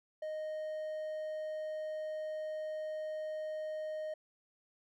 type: tone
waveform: triangle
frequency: 620 Hz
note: D#5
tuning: 6 cents flat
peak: -35 dBFS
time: 0.22-4.14 s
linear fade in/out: 5 ms
effects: none